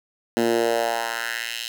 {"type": "tone with high-pass filter sweep", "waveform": "10% pulse", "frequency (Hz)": 116.2, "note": "A#2", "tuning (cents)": -5, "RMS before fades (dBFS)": -24, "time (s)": [0.37, 1.68], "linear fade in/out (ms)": 0, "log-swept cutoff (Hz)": [250, 3400], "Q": 2.1, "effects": []}